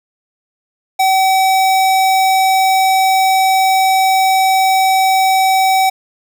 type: tone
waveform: square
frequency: 763 Hz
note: G5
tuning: 47 cents flat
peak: -10 dBFS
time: 0.99-5.9 s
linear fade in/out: 10 ms
effects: none